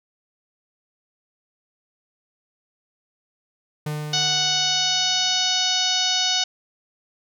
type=tone with exponential decay; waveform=45% pulse; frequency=150.6 Hz; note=D3; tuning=44 cents sharp; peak=-24 dBFS; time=3.86-5.75 s; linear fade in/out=5 ms; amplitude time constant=410 ms
type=harmonic tone; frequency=740 Hz; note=F#5; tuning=in tune; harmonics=1 / 2 / 3 / 4 / 5 / 6 / 7 / 8 / 9; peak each=-30 / -32 / -34 / -25 / -24 / -27 / -27 / -28 / -36 dBFS; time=4.13-6.44 s; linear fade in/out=5 ms
effects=none